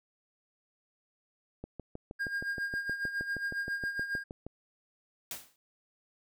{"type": "click train", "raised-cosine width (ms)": 2, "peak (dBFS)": -27, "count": 19, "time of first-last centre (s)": [1.64, 4.466], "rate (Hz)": 6.37}
{"type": "tone with tremolo", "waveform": "triangle", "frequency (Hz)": 1616, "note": "G#6", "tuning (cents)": -48, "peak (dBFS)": -28, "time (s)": [2.19, 4.24], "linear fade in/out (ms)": 20, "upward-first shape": "sine", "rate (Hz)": 7.3, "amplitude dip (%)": 65}
{"type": "noise with exponential decay", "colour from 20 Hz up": "white", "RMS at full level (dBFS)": -36, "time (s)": [5.31, 5.56], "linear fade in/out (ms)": 1, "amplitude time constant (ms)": 54}
{"effects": []}